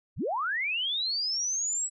sine linear sweep, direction up, 31 to 7902 Hz, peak -27 dBFS, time 0.16-1.9 s, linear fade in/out 50 ms, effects none

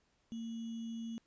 sine tone with sample-and-hold, 228.3 Hz, A#3, 36 cents flat, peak -39 dBFS, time 0.32-1.18 s, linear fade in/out 0 ms, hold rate 3150 Hz, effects pink hiss -75 dBFS RMS until 1.26 s + resampled to 16000 Hz

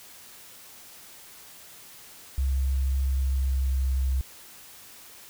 sine tone with pitch glide, 66.8 to 65.8 Hz, C2 to C2, +36 to +10 cents, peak -22 dBFS, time 2.38-4.21 s, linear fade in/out 0 ms, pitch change -26 cents, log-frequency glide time 2.94-3.92 s, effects white hiss -48 dBFS RMS until 5.29 s

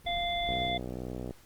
brown noise, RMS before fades -44 dBFS, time 0.04-0.7 s, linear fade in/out 10 ms
harmonic tone, 695 Hz, F5, 9 cents flat, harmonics 1 / 3 / 5, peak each -31 / -37 / -34 dBFS, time 0.06-0.78 s, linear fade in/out 10 ms
click train, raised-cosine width 2 ms, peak -24 dBFS, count 52, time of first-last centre 0.49-1.309 s, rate 62.3 Hz
effects pink hiss -59 dBFS RMS until 1.45 s + Opus 32 kbps

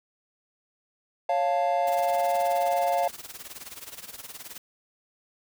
triangle chord, Db augmented, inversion none, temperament equal, 554.4 / 698.5 / 880 Hz, Db5 / F5 / A5, 0 / 0 / 0 cents, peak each -26 / -22 / -28 dBFS, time 1.29-3.08 s, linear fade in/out 5 ms
white noise with tremolo, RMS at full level -39 dBFS, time 1.87-4.58 s, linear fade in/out 2 ms, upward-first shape sine, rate 19 Hz, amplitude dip 80%
effects none

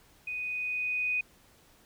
sine tone with level ramp, 2489 Hz, D#7, in tune, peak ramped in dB -33 to -26 dBFS, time 0.27-1.21 s, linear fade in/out 5 ms, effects pink hiss -61 dBFS RMS until 1.85 s

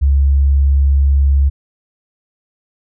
sine tone, 69.3 Hz, C#2, in tune, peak -8 dBFS, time 0.01-1.5 s, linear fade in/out 20 ms, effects none

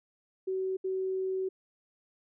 sine tone bursts at uneven times, 377.9 Hz, F#4, 37 cents sharp, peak -29 dBFS, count 2, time 0.47-0.77 / 0.84-1.49 s, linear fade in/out 10 ms, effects none

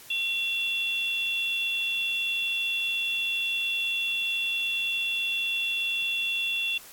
sine tone pair together, 2729 / 3438 Hz, F7 / A7, -41 / -41 cents, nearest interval major third, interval 400 cents, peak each -27 / -30 dBFS, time 0.1-6.78 s, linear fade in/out 5 ms, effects white hiss -48 dBFS RMS until 6.92 s + AAC 64 kbps

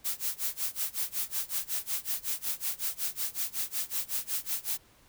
blue noise with tremolo, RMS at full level -30 dBFS, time 0.04-4.78 s, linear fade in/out 20 ms, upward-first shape sine, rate 5.4 Hz, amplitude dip 95%, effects pink hiss -61 dBFS RMS until 5.08 s

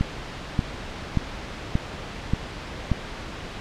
click train, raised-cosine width 5 ms, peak -8 dBFS, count 6, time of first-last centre 0.01-2.917 s, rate 1.72 Hz, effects pink hiss -35 dBFS RMS until 3.6 s + low-pass 4000 Hz 12 dB/octave

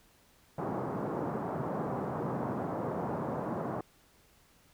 pink band-pass noise, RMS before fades -35 dBFS, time 0.58-3.81 s, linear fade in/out 5 ms, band 130 to 1100 Hz, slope 24 dB/octave, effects pink hiss -64 dBFS RMS until 4.73 s

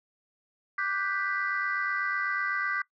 sine chord, G major seventh, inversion second, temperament equal, 1174.7 / 1480 / 1568 / 1975.5 Hz, D6 / F#6 / G6 / B6, 0 / 0 / 0 / 0 cents, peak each -32 / -34 / -31 / -32 dBFS, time 0.78-2.82 s, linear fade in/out 5 ms, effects noise-tail reverb RT60 0.1 s tail -20 dB re dry + tanh soft clip ceiling -19 dBFS

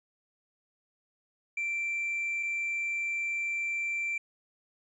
triangle tone pair in turn, 2349 / 2349 Hz, D7 / D7, 0 / 0 cents, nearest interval unison, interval 0 cents, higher neither, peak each -27 dBFS, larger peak neither, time 1.57-2.43 / 2.43-4.18 s, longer second, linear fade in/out 5 ms, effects tanh soft clip ceiling -24 dBFS + resampled to 24000 Hz

